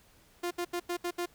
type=tone bursts at uneven times; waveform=sawtooth; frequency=350.3 Hz; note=F4; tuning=5 cents sharp; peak=-27 dBFS; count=6; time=0.43-0.51 / 0.58-0.65 / 0.73-0.8 / 0.89-0.97 / 1.04-1.11 / 1.18-1.26 s; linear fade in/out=10 ms; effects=pink hiss -62 dBFS RMS until 1.34 s